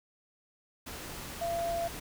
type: tone in noise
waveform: sine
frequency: 680 Hz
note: F5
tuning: 46 cents flat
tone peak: -30 dBFS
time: 1.41-1.88 s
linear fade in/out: 10 ms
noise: pink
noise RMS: -42 dBFS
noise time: 0.86-2 s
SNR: +9 dB
effects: none